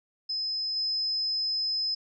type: tone with level steps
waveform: sine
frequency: 5100 Hz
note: D#8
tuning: 42 cents sharp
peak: -28 / -26 dBFS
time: 0.29-1.95 s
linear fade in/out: 10 ms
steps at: 0.76 s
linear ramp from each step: 5 ms
effects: none